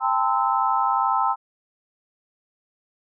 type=tone cluster; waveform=sine; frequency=797 / 899 / 1031 / 1306 Hz; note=G5 / A5 / C6 / E6; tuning=+28 / +37 / -26 / -17 cents; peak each=-24 dBFS; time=0-1.36 s; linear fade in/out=50 ms; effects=none